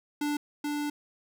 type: tone pair in turn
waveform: square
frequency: 293.7 / 293.7 Hz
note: D4 / D4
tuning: 0 / 0 cents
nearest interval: unison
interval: 0 cents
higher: neither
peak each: -28 / -30 dBFS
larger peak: first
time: 0.21-0.37 / 0.64-0.9 s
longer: second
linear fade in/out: 5 ms
effects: none